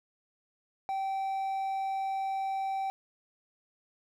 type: tone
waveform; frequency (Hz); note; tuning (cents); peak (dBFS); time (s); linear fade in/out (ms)
triangle; 775; G5; -20; -28; 0.89-2.9; 0
effects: none